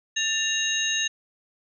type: tone cluster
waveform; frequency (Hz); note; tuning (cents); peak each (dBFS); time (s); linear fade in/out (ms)
sine; 1780 / 2796 / 3804 / 6440; A6 / F7 / A#7 / G8; +20 / +1 / +34 / +46; -29 / -28 / -28 / -28; 0.16-1.08; 10
effects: none